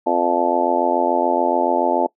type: harmonic tone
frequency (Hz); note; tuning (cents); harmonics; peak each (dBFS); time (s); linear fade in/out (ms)
87; F2; -6; 3 / 4 / 5 / 6 / 7 / 8 / 9 / 10; -25 / -23 / -27 / -26 / -22 / -23 / -32 / -20; 0.06-2.07; 10
effects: noise-tail reverb RT60 0.1 s tail -22 dB re dry